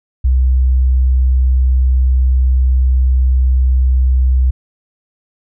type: tone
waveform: sine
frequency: 64 Hz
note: C2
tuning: 38 cents flat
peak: -8 dBFS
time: 0.24-4.51 s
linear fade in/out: 10 ms
effects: none